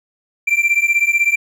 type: beating tone pair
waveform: triangle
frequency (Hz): 2349 / 2365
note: D7 / D7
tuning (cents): 0 / +12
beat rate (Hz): 16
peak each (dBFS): -14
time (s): 0.47-1.36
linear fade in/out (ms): 10
effects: none